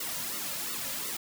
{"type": "noise with flanger", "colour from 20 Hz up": "white", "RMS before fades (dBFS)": -35, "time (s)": [0, 1.17], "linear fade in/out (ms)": 5, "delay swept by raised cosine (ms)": [1.2, 2.7], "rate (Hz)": 2.8, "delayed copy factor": -0.8, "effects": []}